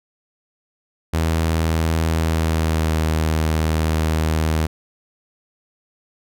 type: tone with pitch glide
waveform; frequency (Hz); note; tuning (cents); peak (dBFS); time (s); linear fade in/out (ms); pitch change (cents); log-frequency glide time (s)
sawtooth; 81 to 79.1; E2 to D#2; -30 to +29; -13; 1.13-4.67; 10; -41; 2.2-3.03
effects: none